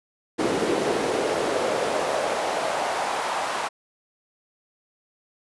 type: noise with high-pass filter sweep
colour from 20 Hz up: brown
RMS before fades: -25 dBFS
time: 0.38-3.69 s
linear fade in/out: 20 ms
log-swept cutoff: 350 to 910 Hz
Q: 2.1
effects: resampled to 24000 Hz